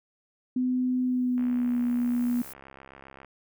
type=tone with pitch glide; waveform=sine; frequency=252.8 to 242.6 Hz; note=B3 to B3; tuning=+41 to -31 cents; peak=-23 dBFS; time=0.56-2.42 s; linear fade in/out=5 ms; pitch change=-72 cents; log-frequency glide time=1.05-1.81 s
type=noise with exponential growth; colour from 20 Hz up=violet; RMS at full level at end=-42 dBFS; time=0.69-2.53 s; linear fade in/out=1 ms; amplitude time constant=400 ms
type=click train; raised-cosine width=0.5 ms; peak=-31 dBFS; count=127; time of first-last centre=1.38-3.247 s; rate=67.5 Hz
effects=none